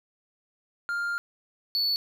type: tone pair in turn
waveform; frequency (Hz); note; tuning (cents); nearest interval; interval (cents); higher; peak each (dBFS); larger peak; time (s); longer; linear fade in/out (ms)
triangle; 1401 / 4448; F6 / C#8; +5 / +5; octave + minor sixth; 2000; second; -25 / -22; second; 0.89-1.18 / 1.75-1.96; first; 0
effects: none